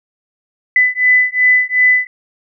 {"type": "beating tone pair", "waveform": "sine", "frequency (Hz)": [2000, 2002.7], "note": ["B6", "B6"], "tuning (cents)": [21, 24], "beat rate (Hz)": 2.7, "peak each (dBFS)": -12, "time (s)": [0.76, 2.07], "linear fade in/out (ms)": 2, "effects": []}